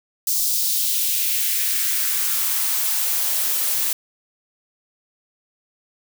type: noise with high-pass filter sweep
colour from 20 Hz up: blue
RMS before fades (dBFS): -21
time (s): 0.27-3.93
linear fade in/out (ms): 2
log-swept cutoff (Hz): 5400 to 350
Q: 1.5
effects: none